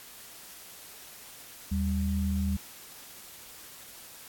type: tone pair together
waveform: sine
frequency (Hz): 77.78 / 196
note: D#2 / G3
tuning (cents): 0 / 0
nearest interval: octave + major third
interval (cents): 1600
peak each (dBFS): -28 / -29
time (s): 1.71-2.57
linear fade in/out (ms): 10
effects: white hiss -48 dBFS RMS until 4.28 s + AAC 64 kbps